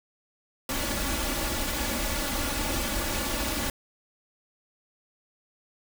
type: noise with comb filter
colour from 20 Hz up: pink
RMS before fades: -29 dBFS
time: 0.69-3.7 s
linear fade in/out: 2 ms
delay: 3.5 ms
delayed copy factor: +0.75
effects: none